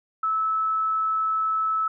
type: tone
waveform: sine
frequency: 1304 Hz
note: E6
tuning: 19 cents flat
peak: -21 dBFS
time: 0.23-1.88 s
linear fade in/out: 5 ms
effects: none